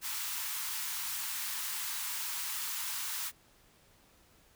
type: high-pass noise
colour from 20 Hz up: white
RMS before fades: -37 dBFS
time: 0.01-3.32 s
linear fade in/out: 50 ms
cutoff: 850 Hz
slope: 96 dB/octave
effects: pink hiss -64 dBFS RMS until 4.55 s